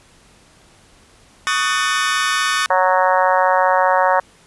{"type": "chord", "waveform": "sawtooth", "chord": "D# half-diminished seventh", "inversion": "third", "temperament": "just", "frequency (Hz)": [1120.1, 1244.5, 1493.4, 1792.1], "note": ["C#6", "D#6", "F#6", "A6"], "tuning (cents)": [18, 0, 16, 31], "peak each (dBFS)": -18, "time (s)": [1.47, 2.66], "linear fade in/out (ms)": 0}
{"type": "harmonic tone", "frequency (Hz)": 185, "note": "F#3", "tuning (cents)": 0, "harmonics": [3, 4, 5, 6, 7, 8, 9, 10], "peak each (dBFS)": [-18, -19, -17, -20, -25, -25, -25, -27], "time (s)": [2.7, 4.2], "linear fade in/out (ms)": 5}
{"effects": ["pink hiss -50 dBFS RMS until 4.46 s", "resampled to 24000 Hz"]}